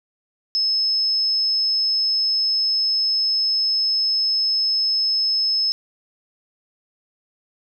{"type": "tone", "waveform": "sine", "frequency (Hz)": 5200, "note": "E8", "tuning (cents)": -24, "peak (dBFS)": -17, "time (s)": [0.55, 5.72], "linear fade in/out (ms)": 0, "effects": ["9-bit"]}